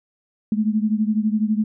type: beating tone pair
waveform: sine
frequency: 211.4 / 223.4 Hz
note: G#3 / A3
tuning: +31 / +27 cents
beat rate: 12 Hz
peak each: -19 / -22 dBFS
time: 0.52-1.64 s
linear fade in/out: 2 ms
effects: none